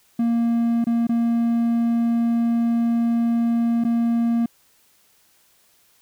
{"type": "tone with dropouts", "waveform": "triangle", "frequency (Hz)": 233.1, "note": "A#3", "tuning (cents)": 0, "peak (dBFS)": -15, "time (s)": [0.19, 4.46], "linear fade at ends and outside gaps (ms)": 5, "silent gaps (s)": [[0.843, 0.868], [1.07, 1.092], [3.84, 3.848]], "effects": ["white hiss -59 dBFS RMS until 6.01 s"]}